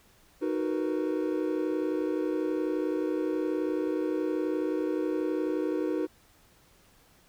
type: chord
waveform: triangle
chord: B major seventh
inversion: first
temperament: equal with one note detuned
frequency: 311.1 / 370 / 462.1 / 493.9 Hz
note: D#4 / F#4 / A#4 / B4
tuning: 0 / 0 / -15 / 0 cents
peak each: -28 / -30 / -34 / -33 dBFS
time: 0.41-6.07 s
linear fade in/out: 20 ms
effects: pink hiss -61 dBFS RMS until 7.28 s